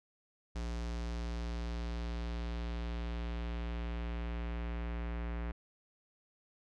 square tone with low-pass filter sweep, 58.27 Hz, A#1, in tune, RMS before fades -38 dBFS, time 0.55-5.52 s, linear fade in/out 10 ms, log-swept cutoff 6200 to 2100 Hz, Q 1.4, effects none

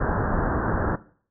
pink low-pass noise, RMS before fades -24 dBFS, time 0-0.96 s, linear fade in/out 10 ms, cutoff 1700 Hz, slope 96 dB/octave, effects noise-tail reverb RT60 0.5 s tail -18 dB re dry

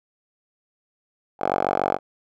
5% pulse tone with band-pass filter, 46.97 Hz, F#1, 27 cents sharp, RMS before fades -23 dBFS, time 1.39-1.99 s, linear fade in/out 50 ms, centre 810 Hz, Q 5.8, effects none

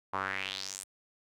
sawtooth tone with band-pass filter sweep, 96.2 Hz, G2, 32 cents flat, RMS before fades -37 dBFS, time 0.13-0.84 s, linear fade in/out 10 ms, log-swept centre 990 to 9400 Hz, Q 3.7, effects none

